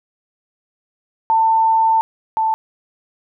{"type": "tone pair in turn", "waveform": "sine", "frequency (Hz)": [894, 884.2], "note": ["A5", "A5"], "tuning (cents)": [27, 8], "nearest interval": "unison", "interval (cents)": 19, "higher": "first", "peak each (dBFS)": [-11, -14], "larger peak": "first", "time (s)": [[1.3, 2.01], [2.37, 2.54]], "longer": "first", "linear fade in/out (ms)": 0, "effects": []}